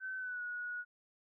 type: tone with pitch glide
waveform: sine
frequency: 1529 to 1458.3 Hz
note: G6 to F#6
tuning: -44 to -26 cents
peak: -38 dBFS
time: 0-0.85 s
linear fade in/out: 50 ms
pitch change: -82 cents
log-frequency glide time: 0.17-0.42 s
effects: none